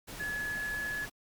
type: tone in noise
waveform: sine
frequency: 1700 Hz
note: G#6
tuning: 40 cents sharp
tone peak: -33 dBFS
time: 0.19-1.06 s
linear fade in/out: 20 ms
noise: pink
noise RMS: -44 dBFS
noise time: 0.07-1.1 s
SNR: +8 dB
effects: Opus 48 kbps